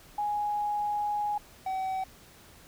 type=tone pair in turn; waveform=sine / triangle; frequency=830.6 / 759.7 Hz; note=G#5 / F#5; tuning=0 / +46 cents; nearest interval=major second; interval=154 cents; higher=first; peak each=-27 dBFS; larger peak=neither; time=0.18-1.38 / 1.66-2.04 s; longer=first; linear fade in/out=5 ms; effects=pink hiss -54 dBFS RMS until 2.67 s